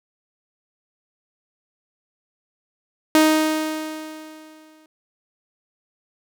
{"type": "tone with exponential decay", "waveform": "sawtooth", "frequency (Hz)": 311.9, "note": "D#4", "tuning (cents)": 4, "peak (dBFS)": -7, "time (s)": [3.15, 4.86], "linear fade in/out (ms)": 1, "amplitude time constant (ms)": 370, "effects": []}